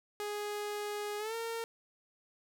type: tone with pitch glide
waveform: sawtooth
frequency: 415.3 to 458.2 Hz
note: G#4 to A#4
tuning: 0 to -30 cents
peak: -32 dBFS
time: 0.2-1.64 s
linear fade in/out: 0 ms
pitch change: +170 cents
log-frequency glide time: 1.18-1.35 s
effects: none